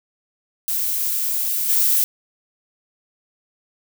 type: noise with level steps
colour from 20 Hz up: violet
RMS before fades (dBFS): -22 / -17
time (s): 0.68-2.04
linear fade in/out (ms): 0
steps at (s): 1.68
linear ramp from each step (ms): 20
effects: none